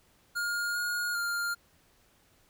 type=tone with pitch steps; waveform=square; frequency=1420 / 1434 / 1402 Hz; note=F6 / F6 / F6; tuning=+28 / +45 / +6 cents; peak=-30 dBFS; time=0.35-1.55 s; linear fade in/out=20 ms; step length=400 ms; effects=pink hiss -65 dBFS RMS until 2.49 s